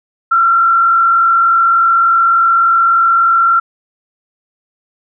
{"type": "tone with frequency modulation", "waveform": "sine", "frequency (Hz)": 1360, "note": "F6", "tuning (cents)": -46, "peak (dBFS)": -7, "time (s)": [0.31, 3.6], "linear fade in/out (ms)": 10, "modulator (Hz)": 43.4, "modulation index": 0.66, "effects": []}